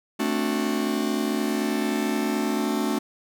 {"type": "chord", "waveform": "45% pulse", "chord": "D dominant seventh", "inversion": "second", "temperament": "just", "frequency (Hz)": [220.2, 264.3, 293.7, 367.1], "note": ["A3", "C4", "D4", "F#4"], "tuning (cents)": [2, 18, 0, -14], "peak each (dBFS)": [-27, -30, -28, -30], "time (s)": [0.19, 2.99], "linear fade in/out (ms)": 10, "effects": []}